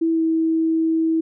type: tone with pitch glide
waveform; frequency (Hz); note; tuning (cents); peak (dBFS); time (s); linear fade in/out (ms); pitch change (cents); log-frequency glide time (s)
sine; 327.8 to 323.7; E4 to E4; -10 to -31; -16; 0.01-1.21; 10; -21; 0.11-0.22
effects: none